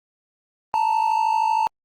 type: tone pair together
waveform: triangle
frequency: 879.4 / 932.3 Hz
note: A5 / A#5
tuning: -1 / 0 cents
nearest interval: minor second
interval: 101 cents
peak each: -17 / -21 dBFS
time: 0.74-1.67 s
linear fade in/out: 0 ms
effects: Opus 24 kbps